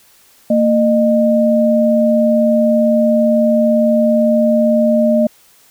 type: tone pair together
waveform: sine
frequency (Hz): 228.9 / 611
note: A#3 / D#5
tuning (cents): -31 / -32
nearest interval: octave + perfect fourth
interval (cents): 1699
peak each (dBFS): -12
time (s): 0.5-5.27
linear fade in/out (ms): 5
effects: white hiss -49 dBFS RMS until 5.7 s